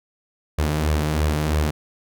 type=tone with flanger; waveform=sawtooth; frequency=76.1 Hz; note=D#2; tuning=38 cents flat; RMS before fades=-21 dBFS; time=0.58-1.71 s; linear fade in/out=10 ms; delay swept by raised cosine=1.7 to 7.3 ms; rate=3 Hz; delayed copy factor=+0.5; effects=none